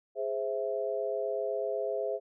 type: chord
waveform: sine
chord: Ab augmented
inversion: none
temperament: equal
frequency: 415.3 / 523.3 / 659.3 Hz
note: Ab4 / C5 / E5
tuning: 0 / 0 / 0 cents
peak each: -34 dBFS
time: 0.15-2.2 s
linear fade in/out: 50 ms
effects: none